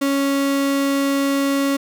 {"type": "tone", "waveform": "35% pulse", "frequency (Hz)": 277.2, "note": "C#4", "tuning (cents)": 0, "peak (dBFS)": -15, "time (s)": [0.01, 1.77], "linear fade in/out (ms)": 10, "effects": []}